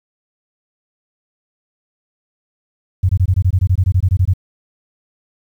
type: tone bursts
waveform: sine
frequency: 92.5 Hz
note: F#2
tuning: in tune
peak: -9 dBFS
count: 16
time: 3.03-4.337 s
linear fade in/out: 10 ms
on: 62 ms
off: 21 ms
effects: 8-bit